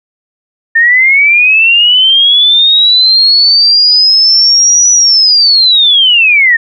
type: linear two-way sweep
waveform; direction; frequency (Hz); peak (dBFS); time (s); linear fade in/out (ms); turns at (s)
sine; up then down; 1800 to 5920 to 1800; -3; 0.75-6.57; 10; 4.91
effects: none